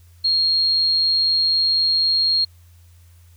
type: tone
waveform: sine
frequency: 4254 Hz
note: C8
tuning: 28 cents sharp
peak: -15 dBFS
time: 0.24-2.45 s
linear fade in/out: 10 ms
effects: added 86 Hz sine -46 dBFS peak until 3.36 s + white hiss -59 dBFS RMS until 3.36 s